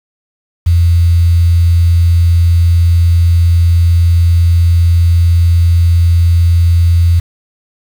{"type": "tone with quantisation", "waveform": "sine", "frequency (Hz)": 85.2, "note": "F2", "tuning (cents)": -42, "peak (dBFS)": -5, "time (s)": [0.66, 7.2], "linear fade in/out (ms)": 10, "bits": 5, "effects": []}